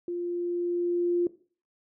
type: tone with level ramp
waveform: sine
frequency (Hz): 349.2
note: F4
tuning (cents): 0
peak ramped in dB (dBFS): -29 to -21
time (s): 0.08-1.27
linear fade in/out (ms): 2
effects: noise-tail reverb RT60 0.4 s tail -17 dB re dry